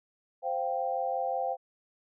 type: chord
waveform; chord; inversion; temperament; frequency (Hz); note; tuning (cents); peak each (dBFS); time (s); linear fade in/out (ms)
sine; C suspended fourth; none; equal; 523.3 / 698.5 / 784; C5 / F5 / G5; 0 / 0 / 0; -33 / -33 / -32; 0.42-1.57; 50
effects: none